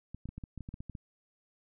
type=clicks; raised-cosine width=5 ms; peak=-29 dBFS; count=12; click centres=0.146 / 0.256 / 0.29 / 0.38 / 0.438 / 0.577 / 0.607 / 0.689 / 0.741 / 0.805 / 0.897 / 0.952 s; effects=none